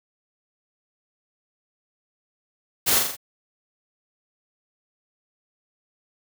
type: noise with echo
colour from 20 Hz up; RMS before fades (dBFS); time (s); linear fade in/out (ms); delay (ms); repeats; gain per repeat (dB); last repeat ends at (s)
white; -20; 2.86-3; 20; 42; 4; -4; 3.168
effects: none